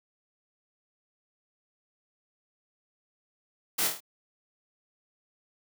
white noise with echo, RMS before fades -28 dBFS, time 3.78-3.88 s, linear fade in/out 10 ms, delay 25 ms, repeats 5, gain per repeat -4 dB, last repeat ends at 4.005 s, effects high-pass 200 Hz 12 dB/octave

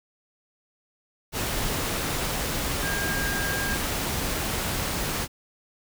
sine tone in noise, 1613 Hz, G6, 49 cents sharp, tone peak -29 dBFS, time 2.81-3.79 s, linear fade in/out 50 ms, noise pink, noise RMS -28 dBFS, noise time 1.32-5.28 s, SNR -4 dB, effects none

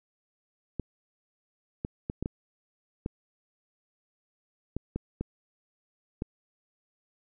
clicks, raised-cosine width 3 ms, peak -18 dBFS, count 10, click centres 0.797 / 1.849 / 2.099 / 2.226 / 2.259 / 3.061 / 4.766 / 4.96 / 5.21 / 6.221 s, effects none

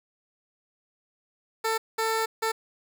15% pulse tone bursts at uneven times, 445.9 Hz, A4, 23 cents sharp, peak -18 dBFS, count 3, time 1.64-1.78 / 1.98-2.26 / 2.42-2.52 s, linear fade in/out 10 ms, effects none

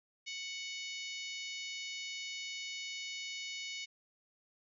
harmonic tone with a mistuned harmonic, 740 Hz, F#5, in tune, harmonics 3 / 4 / 5 / 6 / 7 / 8 / 9, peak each -44 / -46 / -48 / -50 / -51 / -52 / -53 dBFS, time 0.26-3.86 s, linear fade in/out 20 ms, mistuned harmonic 9, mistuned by +20 cents, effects none

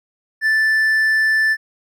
triangle tone with hard clipping, 1760 Hz, A6, in tune, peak -14 dBFS, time 0.41-1.57 s, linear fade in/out 50 ms, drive 6 dB, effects none

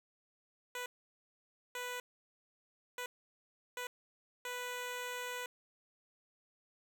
10% pulse tone bursts at uneven times, 493.9 Hz, B4, in tune, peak -31 dBFS, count 5, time 0.75-0.86 / 1.75-2 / 2.98-3.06 / 3.77-3.87 / 4.45-5.46 s, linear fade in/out 2 ms, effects none

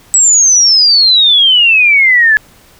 sine exponential sweep, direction down, 7902 to 1695 Hz, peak -4 dBFS, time 0.14-2.37 s, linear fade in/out 0 ms, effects pink hiss -43 dBFS RMS until 2.79 s

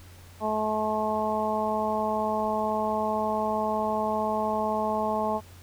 harmonic tone, 215.5 Hz, A3, 36 cents flat, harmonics 1 / 2 / 3 / 4 / 5, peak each -32 / -33 / -29 / -29 / -33 dBFS, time 0.4-5.41 s, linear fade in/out 50 ms, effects added 89 Hz sine -48 dBFS peak until 5.62 s + pink hiss -53 dBFS RMS until 5.62 s

